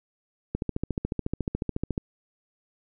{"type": "click train", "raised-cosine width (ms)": 3, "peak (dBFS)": -14, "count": 21, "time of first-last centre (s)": [0.55, 1.979], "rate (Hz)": 14, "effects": []}